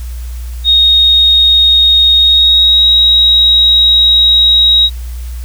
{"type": "tone with pitch glide", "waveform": "sine", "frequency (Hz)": [3729, 3810], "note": ["A#7", "A#7"], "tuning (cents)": [0, 37], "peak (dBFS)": -4, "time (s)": [0.64, 4.9], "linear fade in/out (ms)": 50, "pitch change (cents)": 37, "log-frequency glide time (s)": [2.17, 2.86], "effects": ["added 60 Hz sine -19 dBFS peak until 5.44 s", "white hiss -38 dBFS RMS until 5.44 s"]}